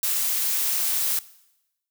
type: noise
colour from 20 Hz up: blue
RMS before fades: -24 dBFS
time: 0.03-1.19 s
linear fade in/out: 2 ms
effects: noise-tail reverb RT60 0.9 s tail -19 dB re dry